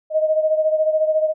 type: beating tone pair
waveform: sine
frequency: 622.3 / 636.3 Hz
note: D#5 / D#5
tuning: 0 / +39 cents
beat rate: 14 Hz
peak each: -16 / -22 dBFS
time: 0.1-1.34 s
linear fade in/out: 50 ms
effects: none